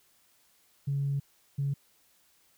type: tone bursts at uneven times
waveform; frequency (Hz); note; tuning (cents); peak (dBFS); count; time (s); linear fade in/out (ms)
sine; 140; C#3; +18; -26; 2; 0.87-1.2 / 1.58-1.74; 10
effects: tanh soft clip ceiling -22 dBFS + white hiss -66 dBFS RMS until 2.57 s